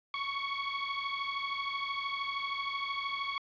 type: beating tone pair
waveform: 20% pulse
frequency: 1108.7 / 1121.7 Hz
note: C#6 / C#6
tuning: 0 / +20 cents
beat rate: 13 Hz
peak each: -30 / -33 dBFS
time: 0.14-3.38 s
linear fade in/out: 2 ms
effects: resampled to 11025 Hz + 9-bit